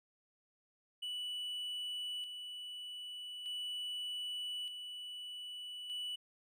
triangle tone with tremolo, 2960 Hz, F#7, in tune, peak -37 dBFS, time 1.02-6.16 s, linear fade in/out 10 ms, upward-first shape square, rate 0.41 Hz, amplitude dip 45%, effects none

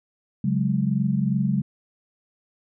sine chord, C# suspended fourth, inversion none, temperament equal, 138.59 / 185 / 207.7 Hz, C#3 / F#3 / G#3, 0 / 0 / 0 cents, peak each -24 dBFS, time 0.44-1.62 s, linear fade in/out 5 ms, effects none

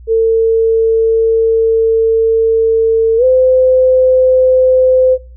sine tone with pitch glide, 450.1 to 514.1 Hz, A4 to C5, +39 to -31 cents, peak -6 dBFS, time 0.07-5.18 s, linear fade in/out 50 ms, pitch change +230 cents, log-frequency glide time 3.17-3.24 s, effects noise-tail reverb RT60 0.3 s tail -18 dB re dry + added 60 Hz sine -32 dBFS peak until 5.36 s

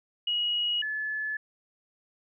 sine tone pair in turn, 2900 / 1724.4 Hz, F#7 / A6, -35 / -35 cents, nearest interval major sixth, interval 900 cents, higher first, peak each -25 / -29 dBFS, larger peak first, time 0.27-0.82 / 0.82-1.37 s, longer neither, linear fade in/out 5 ms, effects none

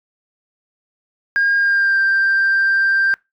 sine tone with pitch glide, 1619 to 1578.4 Hz, G#6 to G6, -45 to +11 cents, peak -11 dBFS, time 1.36-3.14 s, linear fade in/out 0 ms, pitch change -44 cents, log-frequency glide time 1.57-1.99 s, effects noise-tail reverb RT60 0.2 s tail -24 dB re dry + tanh soft clip ceiling -10 dBFS

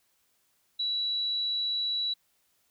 sine tone, 3925 Hz, B7, 11 cents flat, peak -27 dBFS, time 0.79-2.14 s, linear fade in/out 10 ms, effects white hiss -71 dBFS RMS until 2.7 s

